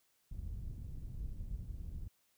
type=low-pass noise; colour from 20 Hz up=pink; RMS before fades=-43 dBFS; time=0.31-2.08 s; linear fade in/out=5 ms; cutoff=100 Hz; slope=12 dB/octave; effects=white hiss -75 dBFS RMS until 2.37 s